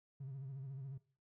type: tone with vibrato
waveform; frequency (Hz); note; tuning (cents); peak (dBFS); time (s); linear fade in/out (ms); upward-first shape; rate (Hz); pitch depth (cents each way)
triangle; 134.9; C#3; -47; -40; 0.2-0.98; 10; sine; 14; 75
effects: noise-tail reverb RT60 0.4 s tail -21 dB re dry + tanh soft clip ceiling -40 dBFS